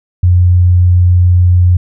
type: tone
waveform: sine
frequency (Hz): 89.3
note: F2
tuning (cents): +39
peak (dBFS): -4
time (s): 0.23-1.77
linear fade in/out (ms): 5
effects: none